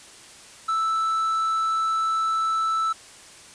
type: tone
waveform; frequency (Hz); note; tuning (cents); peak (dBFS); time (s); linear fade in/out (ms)
triangle; 1318.5; E6; 0; -19; 0.68-2.93; 10
effects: white hiss -46 dBFS RMS until 3.54 s + resampled to 22050 Hz